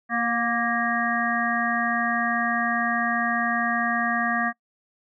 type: harmonic tone with a mistuned harmonic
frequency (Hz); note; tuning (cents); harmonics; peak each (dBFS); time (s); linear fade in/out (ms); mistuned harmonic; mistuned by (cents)
233.8; A#3; +5; 1 / 3 / 5 / 7 / 8; -28 / -28 / -28 / -28 / -28; 0.09-4.53; 50; 3; +25
effects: noise-tail reverb RT60 0.1 s tail -23 dB re dry